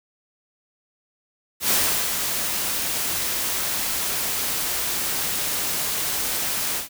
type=noise with ADSR envelope; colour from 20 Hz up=white; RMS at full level=-19 dBFS; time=1.6-6.89 s; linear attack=96 ms; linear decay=380 ms; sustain=-6 dB; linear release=130 ms; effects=none